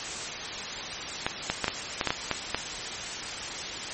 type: clicks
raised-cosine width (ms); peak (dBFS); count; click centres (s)
0.3; -8; 9; 1.265 / 1.5 / 1.643 / 1.681 / 2.012 / 2.073 / 2.105 / 2.313 / 2.546
effects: white hiss -34 dBFS RMS until 3.93 s + MP3 32 kbps